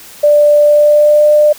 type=tone with pitch glide; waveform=sine; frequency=590 to 598.6 Hz; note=D5 to D5; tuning=+8 to +33 cents; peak=-4 dBFS; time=0.23-1.53 s; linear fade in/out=10 ms; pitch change=+25 cents; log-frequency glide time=0.61-1.29 s; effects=white hiss -35 dBFS RMS until 1.58 s